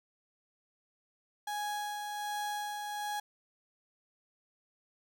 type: tone with tremolo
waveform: 35% pulse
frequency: 831 Hz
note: G#5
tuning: 1 cent sharp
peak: -32 dBFS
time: 1.47-3.2 s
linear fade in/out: 5 ms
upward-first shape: sine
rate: 1.3 Hz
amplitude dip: 35%
effects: none